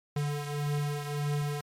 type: beating tone pair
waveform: square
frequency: 145.6 / 147.3 Hz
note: D3 / D3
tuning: -15 / +6 cents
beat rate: 1.7 Hz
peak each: -31 / -37 dBFS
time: 0.16-1.61 s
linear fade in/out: 5 ms
effects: MP3 64 kbps